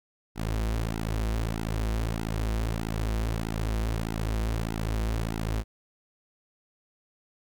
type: tone with flanger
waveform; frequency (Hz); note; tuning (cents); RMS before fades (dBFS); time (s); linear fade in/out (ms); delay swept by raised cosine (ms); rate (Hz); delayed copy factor
sawtooth; 55; A1; 0; -29; 0.35-5.64; 50; 1.7 to 7.2; 1.6; -1
effects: none